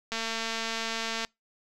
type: click train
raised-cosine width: 0.2 ms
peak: -15 dBFS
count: 256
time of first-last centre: 0.12-1.248 s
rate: 226 Hz
effects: noise-tail reverb RT60 0.2 s tail -26 dB re dry